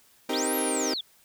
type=chord; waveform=30% pulse; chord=C minor seventh; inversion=none; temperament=equal; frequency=261.6 / 311.1 / 392 / 466.2 Hz; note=C4 / Eb4 / G4 / Bb4; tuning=0 / 0 / 0 / 0 cents; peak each=-29 / -29 / -30 / -31 dBFS; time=0.29-0.94 s; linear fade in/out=5 ms
type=linear two-way sweep; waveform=sine; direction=up then down; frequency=2960 to 11910 to 3282 Hz; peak=-29 dBFS; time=0.33-1.01 s; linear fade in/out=5 ms; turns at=0.55 s
effects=white hiss -60 dBFS RMS until 1.24 s